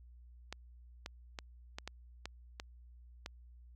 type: clicks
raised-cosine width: 0.2 ms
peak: -24 dBFS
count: 8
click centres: 0.526 / 1.061 / 1.388 / 1.785 / 1.876 / 2.256 / 2.599 / 3.261 s
effects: added 60 Hz sine -54 dBFS peak until 3.75 s